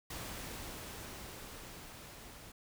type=noise with level ramp; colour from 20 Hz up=pink; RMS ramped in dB=-43 to -53 dBFS; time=0.1-2.52 s; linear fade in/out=5 ms; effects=none